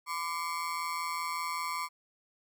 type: ring-modulated tone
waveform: 35% pulse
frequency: 1093 Hz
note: C#6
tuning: 25 cents flat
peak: -28 dBFS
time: 0.06-1.89 s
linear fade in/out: 50 ms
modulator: 82.6 Hz
effects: none